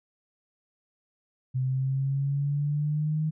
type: exponential sweep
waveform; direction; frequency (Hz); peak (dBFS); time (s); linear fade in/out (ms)
sine; up; 128.5 to 156.8; -24; 1.54-3.31; 20
effects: none